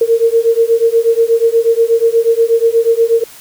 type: beating tone pair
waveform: sine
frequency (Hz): 455.4 / 463.7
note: A#4 / A#4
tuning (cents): -40 / -9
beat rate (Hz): 8.3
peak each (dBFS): -11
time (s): 0.01-3.24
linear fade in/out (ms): 5
effects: white hiss -37 dBFS RMS until 3.4 s